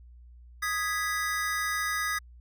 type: chord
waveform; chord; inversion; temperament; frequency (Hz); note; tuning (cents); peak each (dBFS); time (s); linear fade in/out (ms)
square; G# minor; second; equal; 1244.5 / 1661.2 / 1975.5; D#6 / G#6 / B6; 0 / 0 / 0; -33; 0.62-2.19; 10
effects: added 60 Hz sine -48 dBFS peak until 2.4 s